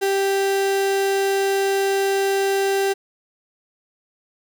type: tone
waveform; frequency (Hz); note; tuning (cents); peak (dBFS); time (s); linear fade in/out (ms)
35% pulse; 392; G4; 0; -16; 0.01-2.94; 20
effects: none